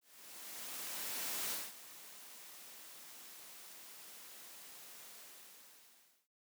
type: noise with ADSR envelope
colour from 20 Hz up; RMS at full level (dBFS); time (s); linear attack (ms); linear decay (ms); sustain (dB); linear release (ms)
white; -39; 0.01-6.28; 1500; 210; -15; 1200
effects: noise-tail reverb RT60 0.1 s tail -22 dB re dry + high-pass 200 Hz 12 dB/octave